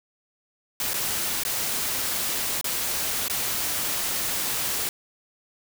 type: noise with dropouts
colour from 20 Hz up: white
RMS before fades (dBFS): -27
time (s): 0.8-4.89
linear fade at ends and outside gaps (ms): 1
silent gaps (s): 0.934-0.941 / 1.435-1.45 / 2.612-2.643 / 3.282-3.298
effects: none